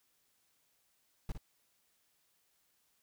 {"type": "noise with echo", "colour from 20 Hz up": "brown", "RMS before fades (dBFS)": -36, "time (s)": [1.29, 1.32], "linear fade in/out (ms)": 2, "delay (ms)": 57, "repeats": 1, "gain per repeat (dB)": -7, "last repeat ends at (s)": 1.377, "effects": ["white hiss -75 dBFS RMS until 3.02 s"]}